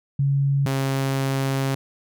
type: tone pair in turn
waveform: sine / sawtooth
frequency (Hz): 139.2 / 135.32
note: C#3 / C#3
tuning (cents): +8 / -41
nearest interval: unison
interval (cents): 49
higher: first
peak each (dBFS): -17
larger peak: neither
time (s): 0.19-0.66 / 0.66-1.75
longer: second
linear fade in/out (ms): 5
effects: none